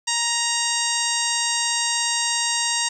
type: harmonic tone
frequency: 937 Hz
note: A#5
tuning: 9 cents sharp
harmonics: 1 / 2 / 3 / 4 / 5 / 6 / 7 / 8 / 9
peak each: -29 / -29 / -29 / -29 / -29 / -29 / -29 / -29 / -29 dBFS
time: 0.07-2.89 s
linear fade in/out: 10 ms
effects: 9-bit